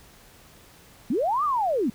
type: linear two-way sweep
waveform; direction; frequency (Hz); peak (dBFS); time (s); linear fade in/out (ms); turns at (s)
sine; up then down; 196 to 1244.5 to 196; -21; 1.1-1.9; 5; 1.44
effects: pink hiss -52 dBFS RMS until 1.94 s